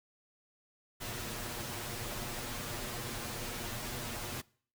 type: noise with comb filter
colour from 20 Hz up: pink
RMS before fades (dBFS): -40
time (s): 1-4.42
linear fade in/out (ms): 20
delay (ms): 8.4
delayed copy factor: +0.75
effects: noise-tail reverb RT60 0.5 s tail -23 dB re dry